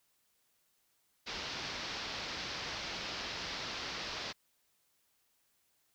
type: low-pass noise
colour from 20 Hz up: white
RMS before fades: -41 dBFS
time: 1.26-4.33 s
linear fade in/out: 20 ms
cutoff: 5400 Hz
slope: 48 dB/octave
effects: white hiss -75 dBFS RMS until 5.94 s